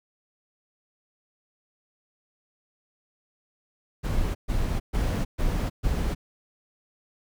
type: noise bursts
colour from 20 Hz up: brown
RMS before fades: -25 dBFS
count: 5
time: 4.03-6.15 s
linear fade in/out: 20 ms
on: 320 ms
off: 130 ms
effects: none